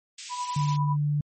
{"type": "high-pass noise", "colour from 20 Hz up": "white", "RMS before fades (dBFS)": -36, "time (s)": [0.18, 0.77], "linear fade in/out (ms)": 5, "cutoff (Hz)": 2200, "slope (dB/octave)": 24}
{"type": "tone with tremolo", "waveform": "sine", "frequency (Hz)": 987.8, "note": "B5", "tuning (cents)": 0, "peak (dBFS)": -26, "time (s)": [0.29, 0.97], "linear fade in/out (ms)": 50, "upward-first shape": "triangle", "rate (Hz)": 10, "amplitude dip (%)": 65}
{"type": "tone", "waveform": "sine", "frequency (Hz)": 147.1, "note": "D3", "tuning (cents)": 3, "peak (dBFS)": -22, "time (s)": [0.56, 1.21], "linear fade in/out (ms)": 5}
{"effects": ["low-pass 10000 Hz 12 dB/octave", "MP3 32 kbps"]}